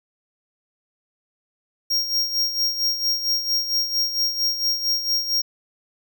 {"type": "tone with tremolo", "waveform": "square", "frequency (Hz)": 5580, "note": "F8", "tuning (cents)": -2, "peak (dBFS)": -18, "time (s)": [1.9, 5.42], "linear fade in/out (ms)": 10, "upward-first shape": "sine", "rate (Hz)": 4.4, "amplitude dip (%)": 65, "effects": []}